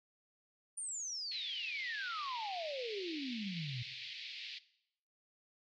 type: exponential sweep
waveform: sine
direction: down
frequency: 9430 to 116.54 Hz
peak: -39 dBFS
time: 0.77-3.83 s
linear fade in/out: 10 ms
type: band-pass noise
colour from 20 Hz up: white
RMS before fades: -47 dBFS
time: 1.31-4.59 s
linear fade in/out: 10 ms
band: 2100 to 4500 Hz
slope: 48 dB/octave
effects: noise-tail reverb RT60 0.7 s tail -17 dB re dry